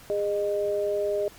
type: tone pair together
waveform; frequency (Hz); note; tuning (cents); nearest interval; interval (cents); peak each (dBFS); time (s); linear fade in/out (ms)
sine; 408.9 / 612.7; G#4 / D#5; -27 / -27; perfect fifth; 700; -26; 0.1-1.28; 0
effects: pink hiss -49 dBFS RMS until 1.38 s + MP3 96 kbps